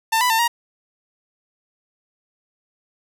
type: tone with pitch steps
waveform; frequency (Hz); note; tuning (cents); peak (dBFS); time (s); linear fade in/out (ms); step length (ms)
sawtooth; 896 / 992 / 900 / 943; A5 / B5 / A5 / A#5; +31 / +7 / +39 / +20; -12; 0.12-0.48; 10; 90
effects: none